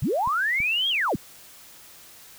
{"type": "linear two-way sweep", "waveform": "sine", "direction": "up then down", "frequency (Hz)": [87.5, 3322, 87.5], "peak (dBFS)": -21, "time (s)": [0.02, 1.16], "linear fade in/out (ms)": 5, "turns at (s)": 0.89}
{"type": "clicks", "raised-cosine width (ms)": 5, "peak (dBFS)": -25, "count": 2, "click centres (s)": [0.275, 0.603]}
{"effects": ["white hiss -48 dBFS RMS until 2.38 s"]}